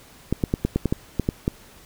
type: clicks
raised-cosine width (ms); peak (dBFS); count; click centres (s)
3; -7; 10; 0.326 / 0.438 / 0.539 / 0.65 / 0.76 / 0.857 / 0.925 / 1.197 / 1.289 / 1.479
effects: pink hiss -49 dBFS RMS until 1.85 s